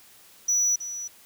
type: tone with echo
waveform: sine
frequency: 5900 Hz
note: F#8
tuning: 6 cents flat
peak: -17 dBFS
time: 0.48-0.76 s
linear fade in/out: 10 ms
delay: 320 ms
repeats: 1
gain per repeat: -14 dB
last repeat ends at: 1.08 s
effects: tanh soft clip ceiling -19 dBFS + white hiss -53 dBFS RMS until 1.25 s